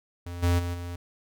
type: tone with level steps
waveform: square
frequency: 87.31 Hz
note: F2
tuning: in tune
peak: -35 / -21 / -29 / -34 dBFS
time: 0.26-0.96 s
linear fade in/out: 5 ms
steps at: 0.42 / 0.58 / 0.73 s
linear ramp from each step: 20 ms
effects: none